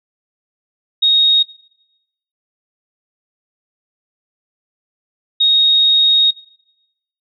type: tone bursts at uneven times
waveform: sine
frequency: 3743 Hz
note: A#7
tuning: 6 cents sharp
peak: -9 dBFS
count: 2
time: 1.02-1.43 / 5.4-6.31 s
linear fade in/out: 10 ms
effects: noise-tail reverb RT60 0.9 s tail -21 dB re dry